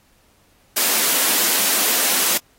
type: high-pass noise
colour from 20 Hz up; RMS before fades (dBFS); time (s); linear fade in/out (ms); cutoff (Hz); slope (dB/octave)
white; -18; 0.76-2.38; 10; 190; 48
effects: pink hiss -58 dBFS RMS until 2.58 s + AAC 48 kbps